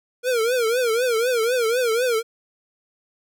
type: tone with vibrato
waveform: square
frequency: 476.1 Hz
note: A#4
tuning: 37 cents sharp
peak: -19 dBFS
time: 0.23-2.23 s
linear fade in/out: 50 ms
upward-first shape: triangle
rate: 4 Hz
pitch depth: 160 cents each way
effects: none